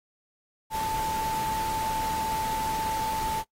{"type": "tone in noise", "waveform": "sine", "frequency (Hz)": 880, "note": "A5", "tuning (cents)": 0, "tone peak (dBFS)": -27, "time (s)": [0.7, 3.44], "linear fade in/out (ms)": 50, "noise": "pink", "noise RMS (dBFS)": -36, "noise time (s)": [0.7, 3.44], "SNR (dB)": 6, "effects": ["noise-tail reverb RT60 0.1 s tail -19 dB re dry", "AAC 48 kbps"]}